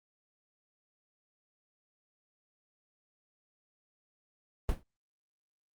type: noise with exponential decay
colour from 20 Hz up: brown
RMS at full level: -25 dBFS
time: 4.69-4.83 s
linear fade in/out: 1 ms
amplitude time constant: 30 ms
effects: Opus 32 kbps